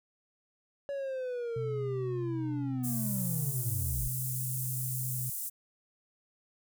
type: linear sweep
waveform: triangle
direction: down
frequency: 566 to 46.25 Hz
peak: -31 dBFS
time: 0.89-4.08 s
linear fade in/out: 0 ms
type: tone with pitch glide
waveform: sine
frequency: 126.7 to 127.51 Hz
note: B2 to C3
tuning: +45 to -44 cents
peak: -34 dBFS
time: 1.56-5.3 s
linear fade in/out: 5 ms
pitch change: +11 cents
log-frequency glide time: 1.87-1.99 s
type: high-pass noise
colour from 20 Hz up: pink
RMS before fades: -37 dBFS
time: 2.83-5.5 s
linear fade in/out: 20 ms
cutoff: 8800 Hz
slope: 24 dB/octave
effects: none